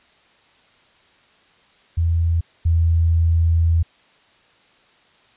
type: tone pair in turn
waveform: sine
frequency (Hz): 83.5 / 82.92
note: E2 / E2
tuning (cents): +23 / +11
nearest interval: unison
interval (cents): 12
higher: first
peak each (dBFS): -15 / -13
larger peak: second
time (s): 1.97-2.41 / 2.65-3.83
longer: second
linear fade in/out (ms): 10
effects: white hiss -55 dBFS RMS until 5.36 s + resampled to 8000 Hz